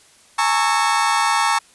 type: chord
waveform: 35% pulse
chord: A# half-diminished seventh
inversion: third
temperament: equal with one note detuned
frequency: 830.6 / 910 / 1108.7 / 1318.5 Hz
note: G#5 / A#5 / C#6 / E6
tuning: 0 / -42 / 0 / 0 cents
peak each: -21 / -18 / -19 / -22 dBFS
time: 0.38-1.59 s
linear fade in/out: 10 ms
effects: white hiss -51 dBFS RMS until 1.74 s + resampled to 24000 Hz